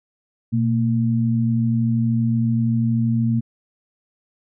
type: tone pair together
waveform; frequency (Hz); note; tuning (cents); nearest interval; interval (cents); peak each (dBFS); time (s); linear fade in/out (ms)
sine; 120 / 228.2; B2 / A#3; -49 / -37; major seventh; 1112; -19; 0.52-3.41; 20
effects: none